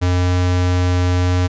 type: tone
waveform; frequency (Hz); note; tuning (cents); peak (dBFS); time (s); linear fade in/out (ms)
square; 89.9; F#2; -49; -14; 0.01-1.48; 20
effects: resampled to 16000 Hz